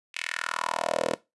10% pulse tone with high-pass filter sweep, 40.18 Hz, E1, 44 cents flat, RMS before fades -30 dBFS, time 0.14-1.15 s, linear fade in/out 10 ms, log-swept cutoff 2500 to 410 Hz, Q 3.1, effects noise-tail reverb RT60 0.2 s tail -17 dB re dry + resampled to 24000 Hz

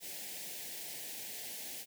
white band-stop noise, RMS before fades -44 dBFS, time 0-1.86 s, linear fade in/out 50 ms, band 850 to 1700 Hz, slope 48 dB/octave, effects high-pass 150 Hz 12 dB/octave

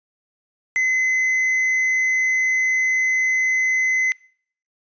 triangle tone with tanh clipping, 2041 Hz, C7, 44 cents flat, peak -17 dBFS, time 0.76-4.12 s, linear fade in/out 0 ms, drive 8 dB, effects noise-tail reverb RT60 0.6 s tail -26 dB re dry + resampled to 16000 Hz

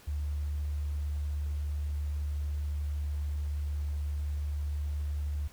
sine tone, 73.42 Hz, D2, in tune, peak -30 dBFS, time 0.07-5.48 s, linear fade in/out 10 ms, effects pink hiss -56 dBFS RMS until 5.52 s

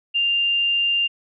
sine tone, 2794 Hz, F7, in tune, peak -17 dBFS, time 0.14-1.08 s, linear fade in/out 20 ms, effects none

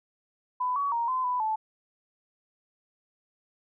sine tone with pitch steps, 1000 / 1129 / 935 / 1026 / 994 / 872 Hz, B5 / C#6 / A#5 / C6 / B5 / A5, +21 / +31 / +5 / -34 / +11 / -16 cents, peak -25 dBFS, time 0.6-1.56 s, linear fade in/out 10 ms, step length 160 ms, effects none

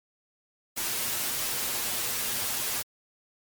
white noise with comb filter, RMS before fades -30 dBFS, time 0.76-2.83 s, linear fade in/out 20 ms, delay 8.4 ms, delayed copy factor +0.65, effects MP3 96 kbps

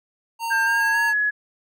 square tone with vibrato, 910 Hz, A#5, 42 cents flat, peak -25 dBFS, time 0.39-1.14 s, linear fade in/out 50 ms, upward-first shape square, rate 3.6 Hz, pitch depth 18 cents each way
sine tone with pitch glide, 1594 to 1687.8 Hz, G6 to G#6, +28 to +27 cents, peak -18 dBFS, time 0.5-1.31 s, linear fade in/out 20 ms, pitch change +99 cents, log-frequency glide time 0.66-1.04 s
effects none

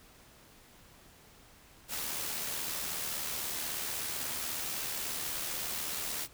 white noise with amplitude modulation, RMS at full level -35 dBFS, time 1.88-6.28 s, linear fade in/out 50 ms, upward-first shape sine, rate 76.3 Hz, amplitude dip 35%, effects pink hiss -58 dBFS RMS until 6.33 s

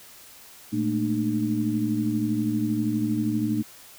sine tone cluster, 115.9 / 211.9 / 224.4 / 302.6 Hz, A#2 / G#3 / A3 / D#4, -10 / +35 / +34 / -48 cents, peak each -31 / -31 / -26 / -26 dBFS, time 0.72-3.63 s, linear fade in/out 20 ms, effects white hiss -48 dBFS RMS until 3.98 s

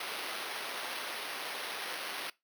white noise with sample-and-hold, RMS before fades -39 dBFS, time 0-2.3 s, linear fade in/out 5 ms, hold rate 7350 Hz, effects noise-tail reverb RT60 0.2 s tail -21 dB re dry + high-pass 400 Hz 12 dB/octave

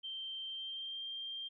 sine tone with pitch glide, 3136 to 3180 Hz, G7 to G7, 0 to +24 cents, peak -40 dBFS, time 0.03-1.49 s, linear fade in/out 20 ms, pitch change +24 cents, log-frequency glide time 0.46-1.03 s, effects none

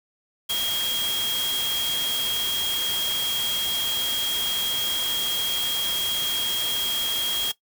sine tone in noise, 3257 Hz, G#7, 34 cents flat, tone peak -24 dBFS, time 0.49-7.52 s, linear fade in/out 10 ms, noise white, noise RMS -30 dBFS, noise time 0.49-7.52 s, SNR +3 dB, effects noise-tail reverb RT60 0.1 s tail -17 dB re dry

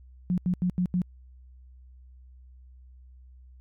sine tone bursts, 180 Hz, F#3, 47 cents flat, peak -22 dBFS, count 5, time 0.3-1.018 s, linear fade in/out 0 ms, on 78 ms, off 82 ms, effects added 63 Hz sine -48 dBFS peak until 3.6 s

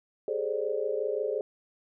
sine tone cluster, 404.4 / 430.1 / 531 / 593 Hz, G#4 / A4 / C5 / D5, -46 / -39 / +25 / +17 cents, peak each -34 / -31 / -33 / -35 dBFS, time 0.28-1.41 s, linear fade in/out 2 ms, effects none

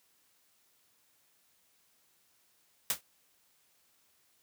white noise with exponential decay, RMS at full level -25 dBFS, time 2.9-3.01 s, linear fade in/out 2 ms, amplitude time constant 23 ms, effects white hiss -70 dBFS RMS until 4.42 s + high-pass 60 Hz 12 dB/octave

